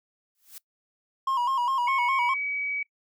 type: noise with exponential growth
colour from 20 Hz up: blue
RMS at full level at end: -39 dBFS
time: 0.35-0.58 s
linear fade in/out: 1 ms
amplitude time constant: 50 ms
type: tone with vibrato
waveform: triangle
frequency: 1016 Hz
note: B5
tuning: 49 cents sharp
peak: -21 dBFS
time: 1.27-2.34 s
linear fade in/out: 5 ms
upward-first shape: square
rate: 4.9 Hz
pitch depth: 88 cents each way
type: tone with pitch glide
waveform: sine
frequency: 2217 to 2273 Hz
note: C#7 to C#7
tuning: 0 to +43 cents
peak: -27 dBFS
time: 1.87-2.83 s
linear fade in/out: 5 ms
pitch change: +43 cents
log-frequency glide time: 2.09-2.25 s
effects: noise-tail reverb RT60 0.1 s tail -21 dB re dry